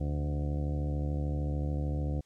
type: harmonic tone with a mistuned harmonic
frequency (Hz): 73.42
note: D2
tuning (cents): 0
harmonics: 1 / 2 / 3 / 4 / 5 / 6 / 7 / 8 / 9 / 10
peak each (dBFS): -31 / -34 / -44 / -40 / -49 / -53 / -44 / -52 / -55 / -51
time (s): 0-2.21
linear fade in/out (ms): 10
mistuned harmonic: 1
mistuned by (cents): +41
effects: white hiss -70 dBFS RMS until 2.25 s + low-pass 8000 Hz 12 dB/octave